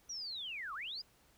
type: linear two-way sweep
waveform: sine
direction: down then up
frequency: 5870 to 1058 to 5070 Hz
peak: -40 dBFS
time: 0.09-1.02 s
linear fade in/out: 10 ms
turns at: 0.74 s
effects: pink hiss -68 dBFS RMS until 1.37 s